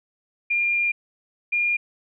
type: tone pair in turn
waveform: sine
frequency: 2403 / 2414 Hz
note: D7 / D7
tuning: +39 / +47 cents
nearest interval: unison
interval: 8 cents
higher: second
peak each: -19 dBFS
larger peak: neither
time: 0.5-0.92 / 1.52-1.77 s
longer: first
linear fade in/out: 10 ms
effects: none